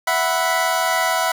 25% pulse chord, E suspended second, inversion none, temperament equal, 659.3 / 740 / 987.8 Hz, E5 / F#5 / B5, 0 / 0 / 0 cents, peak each -18 dBFS, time 0.07-1.32 s, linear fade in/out 5 ms, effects none

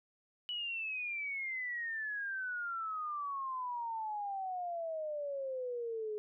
sine exponential sweep, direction down, 2964 to 417.2 Hz, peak -36 dBFS, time 0.49-6.18 s, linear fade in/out 0 ms, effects none

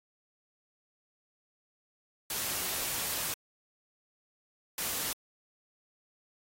white noise bursts at uneven times, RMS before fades -34 dBFS, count 2, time 2.3-3.34 / 4.78-5.13 s, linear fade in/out 2 ms, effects AAC 48 kbps

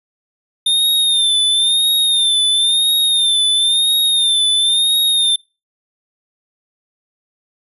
square tone with vibrato, 3624 Hz, A#7, 50 cents flat, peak -12 dBFS, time 0.66-5.36 s, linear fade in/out 5 ms, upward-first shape sine, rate 0.98 Hz, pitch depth 63 cents each way, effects noise-tail reverb RT60 0.3 s tail -26 dB re dry + resampled to 32000 Hz

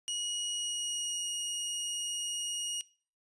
20% pulse tone with pitch glide, 2900 to 2877 Hz, F#7 to F#7, -35 to -49 cents, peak -27 dBFS, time 0.08-2.81 s, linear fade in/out 0 ms, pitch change -14 cents, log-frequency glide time 0.55-1.29 s, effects noise-tail reverb RT60 0.4 s tail -21 dB re dry + resampled to 24000 Hz

